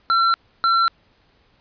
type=tone pair in turn; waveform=square; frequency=1355 / 1355 Hz; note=E6 / E6; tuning=+47 / +47 cents; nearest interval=unison; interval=0 cents; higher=neither; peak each=-15 dBFS; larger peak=neither; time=0.1-0.34 / 0.64-0.88 s; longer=neither; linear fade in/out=0 ms; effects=pink hiss -59 dBFS RMS until 1.6 s + resampled to 11025 Hz